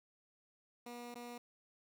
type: tone with dropouts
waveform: 15% pulse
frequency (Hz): 240.8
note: B3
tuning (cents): -44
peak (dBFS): -40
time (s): 0.86-1.38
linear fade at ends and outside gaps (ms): 5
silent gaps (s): 1.144-1.155
effects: none